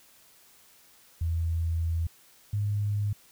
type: tone pair in turn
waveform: sine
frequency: 82.7 / 103.15 Hz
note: E2 / G#2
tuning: +6 / -11 cents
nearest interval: major third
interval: 383 cents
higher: second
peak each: -25 / -25 dBFS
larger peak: neither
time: 1.21-2.07 / 2.53-3.13 s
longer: first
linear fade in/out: 5 ms
effects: white hiss -58 dBFS RMS until 3.31 s